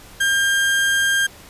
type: tone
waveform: 35% pulse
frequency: 1600 Hz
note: G6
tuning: 35 cents sharp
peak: -14 dBFS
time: 0.2-1.27 s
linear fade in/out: 10 ms
effects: pink hiss -43 dBFS RMS until 1.49 s + resampled to 32000 Hz